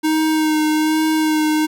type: tone with vibrato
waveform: square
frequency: 311.1 Hz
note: D#4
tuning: in tune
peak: -15 dBFS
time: 0.03-1.67 s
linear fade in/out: 20 ms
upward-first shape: sine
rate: 1.2 Hz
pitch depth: 19 cents each way
effects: 9-bit